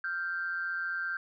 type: tone pair together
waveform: sine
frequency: 1392.8 / 1568 Hz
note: F6 / G6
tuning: -5 / 0 cents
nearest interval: major second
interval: 205 cents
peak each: -35 / -32 dBFS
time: 0.04-1.17 s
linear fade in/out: 2 ms
effects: tanh soft clip ceiling -24 dBFS